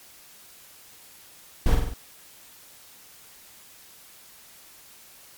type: noise with echo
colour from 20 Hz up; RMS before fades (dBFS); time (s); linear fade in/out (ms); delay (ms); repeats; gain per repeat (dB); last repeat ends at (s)
brown; -18; 1.66-1.75; 2; 47; 4; -4; 1.938
effects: white hiss -50 dBFS RMS until 5.37 s + MP3 96 kbps